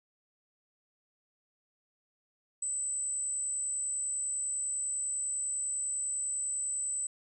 sine tone, 8030 Hz, B8, 28 cents sharp, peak -31 dBFS, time 2.62-7.07 s, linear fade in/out 5 ms, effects none

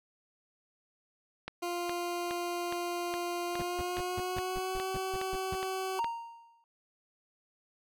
click train, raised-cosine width 0.3 ms, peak -21 dBFS, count 12, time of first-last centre 1.48-6.044 s, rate 2.41 Hz
20% pulse tone with pitch glide, 349.2 to 378.6 Hz, F4 to F#4, 0 to +40 cents, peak -28 dBFS, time 1.62-6 s, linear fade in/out 10 ms, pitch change +140 cents, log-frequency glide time 3.48-4.88 s
brown noise bursts, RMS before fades -38 dBFS, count 11, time 3.59-5.553 s, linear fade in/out 5 ms, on 33 ms, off 160 ms
triangle tone with exponential decay, 928 Hz, A#5, 8 cents flat, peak -25 dBFS, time 5.99-6.64 s, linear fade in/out 1 ms, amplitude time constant 140 ms
effects none

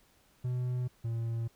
triangle tone pair in turn, 124.9 / 115.08 Hz, B2 / A#2, +20 / -22 cents, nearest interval minor second, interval 142 cents, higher first, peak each -28 / -29 dBFS, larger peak first, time 0.44-0.88 / 1.04-1.48 s, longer neither, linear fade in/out 10 ms, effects pink hiss -66 dBFS RMS until 1.55 s

